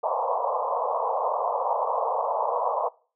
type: band-pass noise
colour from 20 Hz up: white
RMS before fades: -26 dBFS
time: 0.03-2.89 s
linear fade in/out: 10 ms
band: 470 to 1100 Hz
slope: 96 dB/octave
effects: noise-tail reverb RT60 0.4 s tail -23 dB re dry